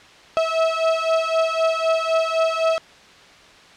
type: beating tone pair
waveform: 35% pulse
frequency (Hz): 648 / 651.9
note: E5 / E5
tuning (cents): -30 / -19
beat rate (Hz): 3.9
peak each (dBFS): -19 / -19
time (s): 0.37-2.78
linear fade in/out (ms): 0
effects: white hiss -46 dBFS RMS until 3.76 s + low-pass 4000 Hz 12 dB/octave